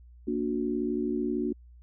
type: chord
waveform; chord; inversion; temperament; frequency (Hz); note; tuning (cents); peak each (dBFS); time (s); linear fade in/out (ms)
sine; Bb augmented; none; just; 233.1 / 291.4 / 364.2; Bb3 / D4 / F#4; 0 / -13 / -27; -31; 0.27-1.53; 10
effects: added 60 Hz sine -49 dBFS peak until 1.82 s